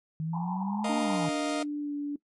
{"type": "exponential two-way sweep", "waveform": "sine", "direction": "up then down", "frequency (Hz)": [155.56, 230.6, 155.56], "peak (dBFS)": -29, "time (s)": [0.2, 1.29], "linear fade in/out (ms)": 0, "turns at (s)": 1}
{"type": "band-pass noise", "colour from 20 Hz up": "pink", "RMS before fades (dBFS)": -37, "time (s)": [0.33, 1.27], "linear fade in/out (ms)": 5, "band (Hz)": [810, 980], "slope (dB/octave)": 96}
{"type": "chord", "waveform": "sawtooth", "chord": "Bb suspended fourth", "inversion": "none", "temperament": "just", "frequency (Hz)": [466.2, 621.6, 699.2], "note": ["Bb4", "Eb5", "F5"], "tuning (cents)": [0, -2, 2], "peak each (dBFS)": [-34, -29, -31], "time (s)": [0.84, 1.63], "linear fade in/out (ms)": 5}
{"type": "tone with pitch glide", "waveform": "sine", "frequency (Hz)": [293.7, 289.3], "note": ["D4", "D4"], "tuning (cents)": [0, -26], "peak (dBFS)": -29, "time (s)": [0.89, 2.16], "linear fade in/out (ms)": 5, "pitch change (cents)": -26, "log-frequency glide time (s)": [1.79, 1.94]}
{"effects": ["noise-tail reverb RT60 0.1 s tail -19 dB re dry", "MP3 48 kbps"]}